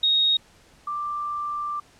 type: tone pair in turn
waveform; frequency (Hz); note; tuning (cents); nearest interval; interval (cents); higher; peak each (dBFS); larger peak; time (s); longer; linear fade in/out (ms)
sine; 3747 / 1180.2; A#7 / D6; +8 / +8; octave + minor sixth; 2000; first; -17 / -26; first; 0.03-0.37 / 0.87-1.8; second; 5
effects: pink hiss -55 dBFS RMS until 1.99 s + low-pass 9000 Hz 12 dB/octave